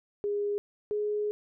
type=tone pair in turn; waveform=sine; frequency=409.8 / 418.4 Hz; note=G#4 / G#4; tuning=-23 / +13 cents; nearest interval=unison; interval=36 cents; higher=second; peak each=-27 dBFS; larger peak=neither; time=0.24-0.58 / 0.91-1.31 s; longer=second; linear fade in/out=0 ms; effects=none